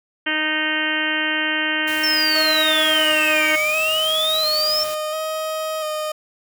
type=harmonic tone; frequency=309.7 Hz; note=D#4; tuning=8 cents flat; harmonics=1 / 2 / 3 / 4 / 5 / 6 / 7 / 8 / 9 / 10; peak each=-28 / -32 / -33 / -34 / -25 / -24 / -29 / -31 / -27 / -28 dBFS; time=0.26-3.56 s; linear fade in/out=10 ms
type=noise; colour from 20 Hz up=white; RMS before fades=-34 dBFS; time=1.87-4.95 s; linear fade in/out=10 ms
type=exponential two-way sweep; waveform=triangle; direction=down then up; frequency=5450 to 2178 to 5450 Hz; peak=-17 dBFS; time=2.03-4.84 s; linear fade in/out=10 ms; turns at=3.55 s
type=tone with vibrato; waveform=30% pulse; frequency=622 Hz; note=D#5; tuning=1 cent flat; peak=-20 dBFS; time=2.35-6.12 s; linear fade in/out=5 ms; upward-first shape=square; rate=0.72 Hz; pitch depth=20 cents each way
effects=none